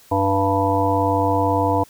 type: harmonic tone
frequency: 98 Hz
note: G2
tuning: in tune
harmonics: 1 / 3 / 5 / 7 / 9 / 10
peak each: -23 / -23 / -23 / -23 / -23 / -23 dBFS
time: 0.11-1.84 s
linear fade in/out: 10 ms
effects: white hiss -50 dBFS RMS until 1.89 s